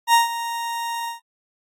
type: tone with ADSR envelope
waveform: 40% pulse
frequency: 932 Hz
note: A#5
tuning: 1 cent flat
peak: -10 dBFS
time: 0.07-1.2 s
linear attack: 66 ms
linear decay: 140 ms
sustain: -14 dB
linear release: 140 ms
effects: AAC 48 kbps